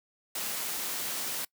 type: noise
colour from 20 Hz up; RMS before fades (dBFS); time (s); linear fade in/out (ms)
white; -34; 0.35-1.45; 5
effects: noise-tail reverb RT60 0.1 s tail -24 dB re dry + high-pass 150 Hz 12 dB/octave